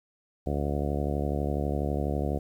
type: harmonic tone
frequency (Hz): 72.1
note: D2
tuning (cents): -31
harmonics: 1 / 2 / 3 / 4 / 5 / 6 / 7 / 8 / 9 / 10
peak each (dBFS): -30 / -33 / -35 / -36 / -37 / -38 / -38 / -39 / -40 / -40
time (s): 0.46-2.39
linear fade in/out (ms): 10
effects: 10-bit